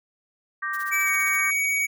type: chord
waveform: sine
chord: G minor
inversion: second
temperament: equal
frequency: 1174.7 / 1568 / 1864.7 Hz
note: D6 / G6 / Bb6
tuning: 0 / 0 / 0 cents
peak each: -30 dBFS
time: 0.62-1.51 s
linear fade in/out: 10 ms
type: noise with tremolo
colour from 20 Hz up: blue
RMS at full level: -40 dBFS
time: 0.73-1.4 s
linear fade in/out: 5 ms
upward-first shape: sine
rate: 15 Hz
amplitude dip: 90%
type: tone with pitch glide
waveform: square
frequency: 2300 to 2254 Hz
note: D7 to C#7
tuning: -37 to +28 cents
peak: -22 dBFS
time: 0.91-1.87 s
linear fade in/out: 20 ms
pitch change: -35 cents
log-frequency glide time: 1.04-1.09 s
effects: none